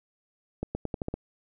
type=accelerating click train; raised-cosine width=2 ms; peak=-17 dBFS; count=7; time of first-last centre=0.63-1.14 s; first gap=120 ms; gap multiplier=0.86; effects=none